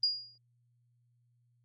sine tone with exponential decay, 4850 Hz, D#8, 45 cents flat, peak -23 dBFS, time 0.03-0.38 s, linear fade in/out 5 ms, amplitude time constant 75 ms, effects added 120 Hz sine -68 dBFS peak until 1.64 s + Opus 32 kbps

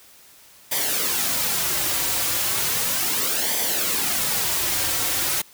white noise with flanger, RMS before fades -23 dBFS, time 0.71-5.42 s, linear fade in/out 10 ms, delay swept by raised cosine 0.73 to 4.83 ms, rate 0.35 Hz, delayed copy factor -0.6, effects white hiss -50 dBFS RMS until 5.53 s

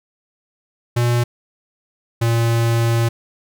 square tone pair in turn, 120 / 115.98 Hz, B2 / A#2, -49 / -8 cents, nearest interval minor second, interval 59 cents, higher first, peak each -15 dBFS, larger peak neither, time 0.96-1.24 / 2.21-3.09 s, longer second, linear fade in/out 10 ms, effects none

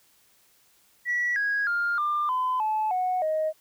sine tone with pitch steps, 1941 / 1651.1 / 1404.6 / 1194.8 / 1016.4 / 864.6 / 735.5 / 625.7 Hz, B6 / G#6 / F6 / D6 / B5 / A5 / F#5 / D#5, -31 / -11 / +10 / +29 / +49 / -31 / -11 / +10 cents, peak -22 dBFS, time 1.05-3.53 s, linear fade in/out 50 ms, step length 310 ms, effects tanh soft clip ceiling -19 dBFS + white hiss -62 dBFS RMS until 3.6 s

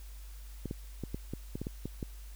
clicks, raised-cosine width 3 ms, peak -23 dBFS, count 10, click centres 0.657 / 0.711 / 1.037 / 1.145 / 1.336 / 1.555 / 1.616 / 1.669 / 1.856 / 2.028 s, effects added 50 Hz sine -44 dBFS peak until 2.35 s + white hiss -58 dBFS RMS until 2.35 s

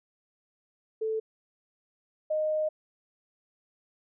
sine tone pair in turn, 440 / 618.1 Hz, A4 / D#5, 0 / -12 cents, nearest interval tritone, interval 588 cents, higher second, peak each -27 / -25 dBFS, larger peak second, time 1.01-1.2 / 2.3-2.69 s, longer second, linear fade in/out 10 ms, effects none

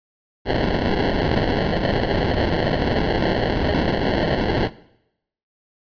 white noise with sample-and-hold, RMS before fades -20 dBFS, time 0.45-4.7 s, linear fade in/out 50 ms, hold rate 1225 Hz, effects noise-tail reverb RT60 0.8 s tail -19 dB re dry + resampled to 11025 Hz

